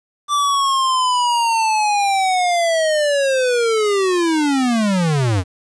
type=linear sweep; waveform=square; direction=down; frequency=1174.7 to 85 Hz; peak=-15 dBFS; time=0.28-5.44 s; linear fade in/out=50 ms; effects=resampled to 22050 Hz + 8-bit